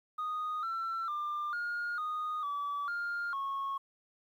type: tone with pitch steps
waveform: sine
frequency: 1240 / 1345 / 1194 / 1424 / 1236 / 1149 / 1405 / 1097 Hz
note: D#6 / E6 / D6 / F6 / D#6 / D6 / F6 / C#6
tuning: -6 / +34 / +28 / +33 / -12 / -38 / +10 / -18 cents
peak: -31 dBFS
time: 0.18-3.78 s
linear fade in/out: 10 ms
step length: 450 ms
effects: tanh soft clip ceiling -31 dBFS + 11-bit